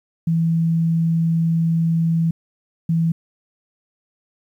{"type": "tone pair in turn", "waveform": "sine", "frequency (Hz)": [164.81, 164.81], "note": ["E3", "E3"], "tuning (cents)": [0, 0], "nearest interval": "unison", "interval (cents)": 0, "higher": "neither", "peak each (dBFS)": -15, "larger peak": "neither", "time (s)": [[0.27, 2.31], [2.89, 3.12]], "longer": "first", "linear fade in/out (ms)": 5, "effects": ["9-bit"]}